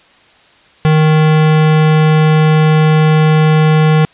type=tone; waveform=square; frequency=155.56 Hz; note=D#3; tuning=in tune; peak=-7 dBFS; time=0.85-4.05 s; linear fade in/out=0 ms; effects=white hiss -46 dBFS RMS until 4.13 s + resampled to 8000 Hz